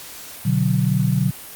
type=chord; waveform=sine; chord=B minor; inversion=none; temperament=equal; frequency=123.47 / 146.83 / 185 Hz; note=B2 / D3 / F#3; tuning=0 / 0 / 0 cents; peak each=-20 dBFS; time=0.45-1.31 s; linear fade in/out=10 ms; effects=white hiss -37 dBFS RMS until 1.55 s + Opus 48 kbps